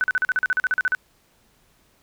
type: tone bursts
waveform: sine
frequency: 1506 Hz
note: F#6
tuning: 30 cents sharp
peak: -17 dBFS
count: 14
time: 0.01-0.949 s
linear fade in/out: 0 ms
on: 29 ms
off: 41 ms
effects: pink hiss -61 dBFS RMS until 2.02 s